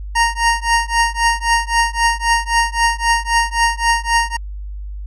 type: tone with tremolo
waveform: 25% pulse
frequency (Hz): 930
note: A#5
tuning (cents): -4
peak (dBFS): -6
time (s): 0.15-4.37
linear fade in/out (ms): 10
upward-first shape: triangle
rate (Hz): 3.8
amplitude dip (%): 100
effects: added 50 Hz sine -25 dBFS peak until 5.06 s + resampled to 22050 Hz